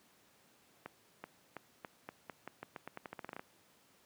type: accelerating click train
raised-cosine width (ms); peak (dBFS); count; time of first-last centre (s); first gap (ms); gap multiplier
0.5; -28; 19; 0.86-3.395; 380; 0.86
effects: pink hiss -67 dBFS RMS until 4.05 s + high-pass 150 Hz 12 dB/octave